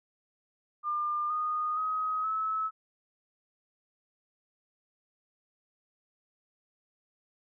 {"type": "tone with pitch steps", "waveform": "sine", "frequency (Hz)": [1200, 1231.6, 1264, 1297.3], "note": ["D6", "D#6", "D#6", "E6"], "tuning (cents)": [37, -18, 27, -28], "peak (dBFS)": -28, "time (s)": [0.83, 2.71], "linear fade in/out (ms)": 50, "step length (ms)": 470, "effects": []}